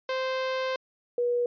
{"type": "tone pair in turn", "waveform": ["sawtooth", "sine"], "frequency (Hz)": [521, 483.9], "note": ["C5", "B4"], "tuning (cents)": [-7, -35], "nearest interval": "minor second", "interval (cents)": 128, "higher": "first", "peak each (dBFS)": -23, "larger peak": "neither", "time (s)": [[0.09, 0.76], [1.18, 1.46]], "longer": "first", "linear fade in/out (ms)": 2, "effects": ["resampled to 11025 Hz"]}